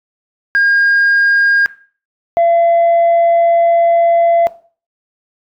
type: tone pair in turn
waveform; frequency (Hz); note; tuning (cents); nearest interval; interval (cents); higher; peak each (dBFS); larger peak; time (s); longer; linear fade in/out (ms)
sine; 1619 / 679.1; G#6 / F5; -45 / -49; octave + minor third; 1504; first; -6; neither; 0.55-1.66 / 2.37-4.47; second; 0
effects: noise-tail reverb RT60 0.4 s tail -18 dB re dry + tanh soft clip ceiling -6 dBFS